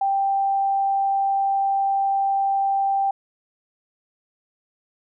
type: tone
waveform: sine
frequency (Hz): 786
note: G5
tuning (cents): +4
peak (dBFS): -18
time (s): 0.01-3.11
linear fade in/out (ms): 5
effects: none